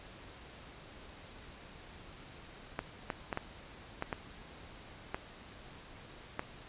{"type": "clicks", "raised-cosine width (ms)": 0.5, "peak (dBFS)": -19, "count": 8, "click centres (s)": [2.791, 3.102, 3.328, 3.374, 4.024, 4.128, 5.145, 6.394], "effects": ["pink hiss -52 dBFS RMS until 6.68 s", "resampled to 8000 Hz"]}